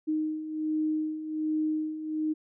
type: beating tone pair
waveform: sine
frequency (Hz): 309.2 / 310.5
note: D#4 / D#4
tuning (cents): -11 / -3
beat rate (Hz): 1.3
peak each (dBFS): -34 / -28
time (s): 0.07-2.34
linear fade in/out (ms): 20
effects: none